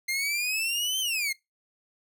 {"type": "exponential two-way sweep", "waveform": "sawtooth", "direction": "up then down", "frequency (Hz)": [2093, 3136, 2093], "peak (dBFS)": -23, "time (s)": [0.08, 1.33], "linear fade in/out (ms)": 10, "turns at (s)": 1, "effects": ["noise-tail reverb RT60 0.2 s tail -23 dB re dry"]}